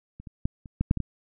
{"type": "clicks", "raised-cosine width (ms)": 5, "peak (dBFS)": [-29, -28, -12, -30, -12, -8, -16, -15], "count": 8, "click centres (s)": [0.2, 0.272, 0.455, 0.658, 0.81, 0.911, 0.973, 1.003], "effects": []}